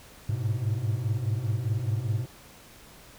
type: tone cluster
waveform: triangle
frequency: 102.9 / 107.8 / 126 Hz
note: G#2 / A2 / B2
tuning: -16 / -35 / +35 cents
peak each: -28 dBFS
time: 0.29-2.26 s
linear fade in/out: 5 ms
effects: pink hiss -51 dBFS RMS until 3.18 s